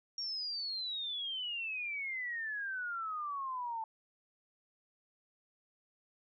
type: exponential sweep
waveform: sine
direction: down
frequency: 5610 to 880 Hz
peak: -36 dBFS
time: 0.18-3.84 s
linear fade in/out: 2 ms
effects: none